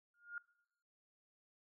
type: tone with exponential growth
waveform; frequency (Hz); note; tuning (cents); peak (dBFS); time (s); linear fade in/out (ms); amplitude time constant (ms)
sine; 1419; F6; +27; -39; 0.14-0.38; 2; 51
effects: noise-tail reverb RT60 0.9 s tail -23 dB re dry